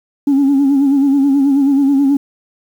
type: tone with vibrato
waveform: sine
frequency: 277.2 Hz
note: C#4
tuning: in tune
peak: -7 dBFS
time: 0.27-2.17 s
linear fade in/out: 5 ms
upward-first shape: sine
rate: 9.3 Hz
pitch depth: 61 cents each way
effects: tanh soft clip ceiling -6 dBFS + 7-bit